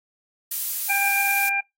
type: noise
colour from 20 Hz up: violet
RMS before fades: -25 dBFS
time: 0.51-1.49 s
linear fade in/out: 5 ms
type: harmonic tone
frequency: 796 Hz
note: G5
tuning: 26 cents sharp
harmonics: 1 / 2 / 3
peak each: -28 / -30 / -22 dBFS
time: 0.89-1.61 s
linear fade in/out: 10 ms
effects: noise-tail reverb RT60 0.2 s tail -26 dB re dry + AAC 48 kbps